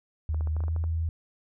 sine tone with pitch glide, 77.78 to 81.65 Hz, D#2 to E2, 0 to -16 cents, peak -25 dBFS, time 0.29-1.09 s, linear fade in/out 0 ms, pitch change +84 cents, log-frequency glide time 0.5-0.76 s
clicks, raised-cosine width 1 ms, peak -29 dBFS, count 9, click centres 0.345 / 0.409 / 0.473 / 0.566 / 0.605 / 0.638 / 0.682 / 0.763 / 0.84 s
effects none

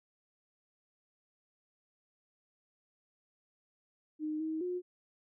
sine tone with pitch steps, 307.3 / 316.6 / 359.5 Hz, D#4 / D#4 / F#4, -21 / +30 / -50 cents, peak -33 dBFS, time 4.19-4.82 s, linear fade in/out 50 ms, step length 210 ms, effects none

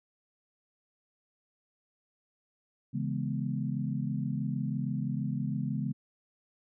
sine chord, C# minor seventh, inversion none, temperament equal, 138.59 / 164.81 / 207.7 / 246.9 Hz, C#3 / E3 / G#3 / B3, 0 / 0 / 0 / 0 cents, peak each -33 / -37 / -35 / -37 dBFS, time 2.93-5.93 s, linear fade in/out 20 ms, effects none

